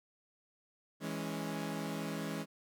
sawtooth chord, C# minor, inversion first, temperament equal with one note detuned, 163.49 / 207.7 / 277.2 Hz, E3 / G#3 / C#4, -14 / 0 / 0 cents, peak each -37 / -37 / -38 dBFS, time 1-2.46 s, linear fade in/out 50 ms, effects none

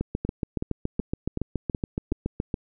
two click trains, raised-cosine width 3 ms, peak -13 / -14 dBFS, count 19 / 6, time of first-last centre 0.01-2.542 / 0.25-2.123 s, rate 7.11 / 2.67 Hz, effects none

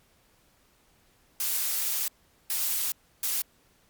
blue noise bursts at uneven times, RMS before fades -28 dBFS, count 3, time 1.4-2.08 / 2.5-2.92 / 3.23-3.42 s, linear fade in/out 2 ms, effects pink hiss -64 dBFS RMS until 3.89 s + MP3 96 kbps

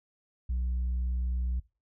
sine tone, 61.74 Hz, B1, in tune, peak -25 dBFS, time 0.49-1.6 s, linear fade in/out 10 ms, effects noise-tail reverb RT60 0.3 s tail -22 dB re dry + tanh soft clip ceiling -26 dBFS

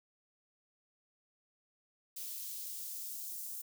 blue noise with high-pass filter sweep, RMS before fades -43 dBFS, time 2.16-3.62 s, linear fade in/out 10 ms, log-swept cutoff 3200 to 6800 Hz, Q 0.83, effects none

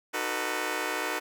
10% pulse chord, B dominant seventh, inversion first, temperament just, 308.7 / 370.4 / 444.5 / 493.9 Hz, D#4 / F#4 / A4 / B4, -14 / +2 / +18 / 0 cents, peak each -27 dBFS, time 0.13-1.2 s, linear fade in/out 20 ms, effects none

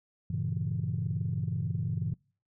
sine chord, G diminished seventh, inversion none, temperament equal, 98 / 116.54 / 138.59 / 164.81 Hz, G2 / Bb2 / Db3 / Fb3, 0 / 0 / 0 / 0 cents, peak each -34 dBFS, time 0.3-2.14 s, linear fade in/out 5 ms, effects noise-tail reverb RT60 0.4 s tail -24 dB re dry + tanh soft clip ceiling -21 dBFS

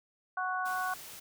harmonic tone, 369.8 Hz, F#4, 1 cent flat, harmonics 2 / 3 / 4, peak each -35 / -35 / -35 dBFS, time 0.37-0.94 s, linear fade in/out 5 ms
white noise, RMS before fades -47 dBFS, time 0.65-1.2 s, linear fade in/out 10 ms
effects none

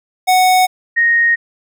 square / sine tone pair in turn, 740 / 1864.7 Hz, F#5 / A#6, 0 / 0 cents, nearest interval octave + major third, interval 1600 cents, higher second, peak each -9 dBFS, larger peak neither, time 0.27-0.67 / 0.96-1.36 s, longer neither, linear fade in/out 20 ms, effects none

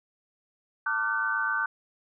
sine tone cluster, 899 / 1174 / 1413 / 1521 Hz, A5 / D6 / F6 / F#6, +37 / -1 / +20 / +47 cents, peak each -35 / -31 / -34 / -27 dBFS, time 0.86-1.66 s, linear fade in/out 5 ms, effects none

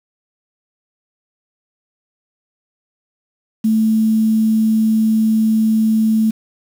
sine tone with quantisation, 220 Hz, A3, in tune, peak -11 dBFS, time 3.64-6.31 s, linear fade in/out 10 ms, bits 6, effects none

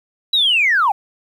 sine linear sweep, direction down, 3951 to 750 Hz, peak -11 dBFS, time 0.33-0.92 s, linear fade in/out 5 ms, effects tanh soft clip ceiling -7 dBFS + 8-bit

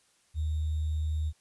sine tone with sample-and-hold, 77.5 Hz, D#2, 6 cents flat, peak -27 dBFS, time 0.34-1.33 s, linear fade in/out 50 ms, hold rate 3675 Hz, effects white hiss -67 dBFS RMS until 1.4 s + resampled to 24000 Hz

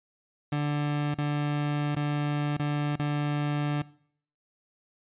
30% pulse tone with dropouts, 146.83 Hz, D3, in tune, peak -23 dBFS, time 0.52-3.82 s, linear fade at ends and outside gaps 5 ms, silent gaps 1.143-1.183 / 1.952-1.964 / 2.569-2.595 / 2.959-2.994 s, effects noise-tail reverb RT60 0.6 s tail -21 dB re dry + resampled to 8000 Hz

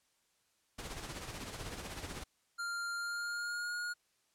pink noise with tremolo, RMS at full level -42 dBFS, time 0.78-2.24 s, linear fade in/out 10 ms, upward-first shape sine, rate 16 Hz, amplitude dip 50%
square tone with pitch glide, 1395 to 1435 Hz, F6 to F6, -2 to +47 cents, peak -37 dBFS, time 2.58-3.94 s, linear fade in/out 20 ms, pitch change +49 cents, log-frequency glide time 2.95-3.74 s
effects white hiss -75 dBFS RMS until 4.34 s + low-pass 10000 Hz 12 dB/octave

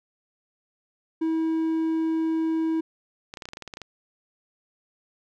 triangle tone, 322.6 Hz, E4, 37 cents flat, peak -20 dBFS, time 1.21-2.81 s, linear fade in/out 10 ms
clicks, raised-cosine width 0.2 ms, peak -20 dBFS, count 12, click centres 3.339 / 3.372 / 3.422 / 3.455 / 3.488 / 3.534 / 3.571 / 3.623 / 3.677 / 3.738 / 3.771 / 3.817 s
effects none

